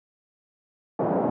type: band-pass noise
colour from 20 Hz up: white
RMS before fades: -24 dBFS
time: 0.99-1.3 s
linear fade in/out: 5 ms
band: 140 to 740 Hz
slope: 24 dB/octave
effects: none